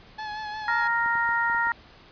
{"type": "tone with vibrato", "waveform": "30% pulse", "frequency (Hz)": 853, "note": "G#5", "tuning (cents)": 46, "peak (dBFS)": -29, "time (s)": [0.18, 0.88], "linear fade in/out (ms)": 10, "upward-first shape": "sine", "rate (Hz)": 5.6, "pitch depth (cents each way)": 30}
{"type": "harmonic tone", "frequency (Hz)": 466.2, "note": "A#4", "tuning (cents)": 0, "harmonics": [2, 3, 4], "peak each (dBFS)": [-26, -26, -26], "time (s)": [0.68, 1.72], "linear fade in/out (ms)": 2}
{"type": "clicks", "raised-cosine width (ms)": 2, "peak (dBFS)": -32, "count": 6, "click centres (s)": [1.061, 1.155, 1.291, 1.499, 1.547, 1.67]}
{"effects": ["pink hiss -51 dBFS RMS until 2.11 s", "resampled to 11025 Hz"]}